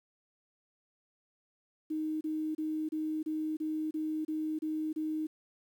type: tone bursts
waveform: sine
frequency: 311.1 Hz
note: D#4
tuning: in tune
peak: -31 dBFS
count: 10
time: 1.9-5.27 s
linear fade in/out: 10 ms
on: 310 ms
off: 30 ms
effects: 10-bit